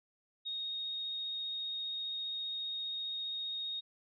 sine tone with vibrato, 3729 Hz, A#7, in tune, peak -36 dBFS, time 0.45-3.81 s, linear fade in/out 20 ms, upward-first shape sine, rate 15 Hz, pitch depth 8 cents each way, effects none

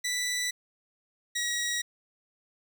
15% pulse tone pair in turn, 1975.5 / 1908.2 Hz, B6 / A#6, 0 / +40 cents, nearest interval minor second, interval 60 cents, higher first, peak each -22 dBFS, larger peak neither, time 0.04-0.51 / 1.35-1.82 s, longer neither, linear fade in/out 10 ms, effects none

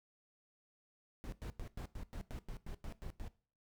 brown noise bursts, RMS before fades -44 dBFS, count 12, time 1.24-3.28 s, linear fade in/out 0 ms, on 82 ms, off 96 ms, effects noise-tail reverb RT60 0.4 s tail -18 dB re dry

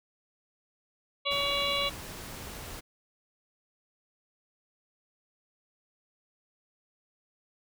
harmonic tone, 565 Hz, C#5, 33 cents sharp, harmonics 1 / 2 / 4 / 5 / 6 / 7, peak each -34 / -34 / -34 / -34 / -34 / -34 dBFS, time 1.25-1.9 s, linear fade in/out 20 ms
pink noise, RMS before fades -42 dBFS, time 1.3-2.81 s, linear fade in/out 20 ms
effects none

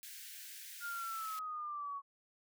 white high-pass noise, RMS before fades -50 dBFS, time 0.03-1.39 s, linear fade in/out 0 ms, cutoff 1500 Hz, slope 96 dB/octave
sine linear sweep, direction down, 1421 to 1108.7 Hz, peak -39 dBFS, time 0.8-2.02 s, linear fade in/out 50 ms
effects none

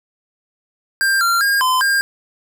square tone with pitch steps, 1589 / 1378 / 1618 / 1024 / 1606 Hz, G6 / F6 / G#6 / C6 / G6, +23 / -24 / -46 / -38 / +41 cents, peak -14 dBFS, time 1.01-2.01 s, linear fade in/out 0 ms, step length 200 ms, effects none

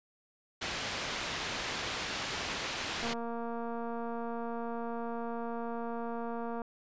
white low-pass noise, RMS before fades -37 dBFS, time 0.61-3.14 s, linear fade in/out 10 ms, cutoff 3800 Hz, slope 12 dB/octave
click train, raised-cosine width 1 ms, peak -26 dBFS, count 837, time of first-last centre 3.03-6.618 s, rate 233 Hz
effects resampled to 16000 Hz

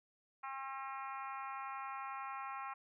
harmonic tone with a mistuned harmonic, 268.9 Hz, C4, 47 cents sharp, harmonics 3 / 4 / 5 / 6 / 7 / 8 / 9 / 10, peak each -47 / -45 / -48 / -59 / -55 / -58 / -55 / -64 dBFS, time 0.43-2.74 s, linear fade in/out 10 ms, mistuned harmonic 10, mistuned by +21 cents, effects none

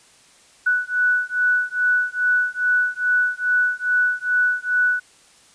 sine beating tone pair, 1480 / 1482.4 Hz, F#6 / F#6, 0 / +3 cents, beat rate 2.4 Hz, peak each -20 dBFS, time 0.66-5 s, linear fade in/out 10 ms, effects white hiss -52 dBFS RMS until 5.54 s + resampled to 22050 Hz

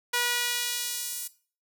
sawtooth tone with high-pass filter sweep, 483.9 Hz, B4, 35 cents flat, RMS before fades -30 dBFS, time 0.13-1.28 s, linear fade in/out 10 ms, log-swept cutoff 1300 to 8800 Hz, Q 0.74, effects noise-tail reverb RT60 0.4 s tail -18 dB re dry

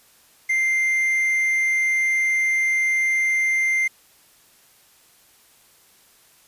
triangle tone with quantisation, 2093 Hz, C7, in tune, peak -16 dBFS, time 0.49-3.88 s, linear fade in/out 10 ms, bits 7, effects white hiss -55 dBFS RMS until 6.47 s + resampled to 32000 Hz

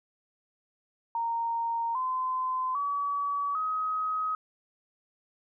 sine tone with pitch steps, 926 / 1027.5 / 1140 / 1265 Hz, A#5 / C6 / C#6 / D#6, -12 / -32 / +48 / +28 cents, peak -27 dBFS, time 1.15-4.35 s, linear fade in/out 2 ms, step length 800 ms, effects none

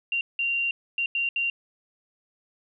sine tone bursts at uneven times, 2767 Hz, F7, 17 cents flat, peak -23 dBFS, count 5, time 0.12-0.21 / 0.39-0.71 / 0.98-1.06 / 1.15-1.29 / 1.36-1.5 s, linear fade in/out 2 ms, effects none

